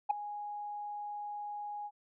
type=tone with ADSR envelope; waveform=sine; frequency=828 Hz; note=G#5; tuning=5 cents flat; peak=-21 dBFS; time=0.09-1.91 s; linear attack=17 ms; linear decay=6 ms; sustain=-17 dB; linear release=52 ms; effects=tanh soft clip ceiling -21 dBFS